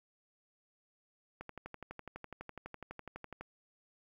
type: click train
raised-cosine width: 0.5 ms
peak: -29 dBFS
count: 25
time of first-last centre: 1.41-3.41 s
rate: 12 Hz
effects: 11-bit